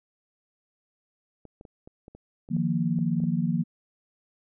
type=clicks; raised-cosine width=2 ms; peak=-32 dBFS; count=11; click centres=1.453 / 1.611 / 1.652 / 1.875 / 2.081 / 2.15 / 2.489 / 2.566 / 2.988 / 3.202 / 3.239 s
type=chord; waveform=sine; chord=Eb suspended second; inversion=none; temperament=equal; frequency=155.56 / 174.61 / 233.1 Hz; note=Eb3 / F3 / Bb3; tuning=0 / 0 / 0 cents; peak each=-28 / -26 / -28 dBFS; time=2.5-3.64 s; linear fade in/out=20 ms
effects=none